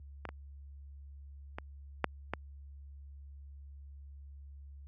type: clicks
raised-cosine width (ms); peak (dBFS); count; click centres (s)
0.5; -23 / -27 / -24 / -12 / -18; 5; 0.253 / 0.29 / 1.585 / 2.043 / 2.336
effects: added 70 Hz sine -43 dBFS peak until 4.87 s + high-pass 80 Hz 12 dB/octave